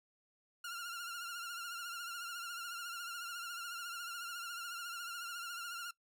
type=tone with vibrato; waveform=sawtooth; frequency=1396.9 Hz; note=F6; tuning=in tune; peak=-38 dBFS; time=0.64-5.91 s; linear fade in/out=5 ms; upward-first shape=triangle; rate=14 Hz; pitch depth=66 cents each way; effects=noise-tail reverb RT60 0.1 s tail -20 dB re dry